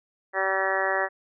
harmonic tone, 191.8 Hz, G3, 37 cents flat, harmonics 2 / 3 / 4 / 5 / 6 / 7 / 8 / 9 / 10, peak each -32 / -29 / -30 / -34 / -34 / -34 / -35 / -29 / -30 dBFS, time 0.33-1.09 s, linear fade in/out 50 ms, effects none

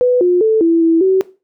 sine tone with pitch steps, 496.4 / 356.8 / 439.9 / 332.5 / 328.7 / 379.4 Hz, B4 / F4 / A4 / E4 / E4 / F#4, +9 / +37 / 0 / +15 / -5 / +43 cents, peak -8 dBFS, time 0.01-1.21 s, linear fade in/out 0 ms, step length 200 ms, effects noise-tail reverb RT60 0.3 s tail -18 dB re dry

